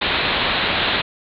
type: low-pass noise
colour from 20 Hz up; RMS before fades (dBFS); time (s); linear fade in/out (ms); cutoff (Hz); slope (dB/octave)
white; -20; 0.01-1.02; 10; 4100; 96
effects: none